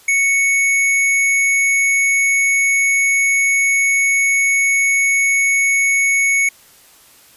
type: tone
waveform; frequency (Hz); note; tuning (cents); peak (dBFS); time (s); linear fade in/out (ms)
square; 2217; C#7; 0; -13; 0.08-6.49; 5
effects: white hiss -47 dBFS RMS until 7.36 s + resampled to 32000 Hz